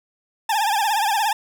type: tone with vibrato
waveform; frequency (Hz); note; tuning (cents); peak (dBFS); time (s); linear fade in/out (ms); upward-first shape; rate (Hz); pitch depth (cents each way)
40% pulse; 849; G#5; +38; -17; 0.49-1.33; 5; triangle; 17; 150
effects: none